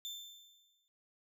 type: tone with exponential decay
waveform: 35% pulse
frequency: 3553 Hz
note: A7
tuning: 16 cents sharp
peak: -37 dBFS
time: 0.05-0.88 s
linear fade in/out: 0 ms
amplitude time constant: 180 ms
effects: none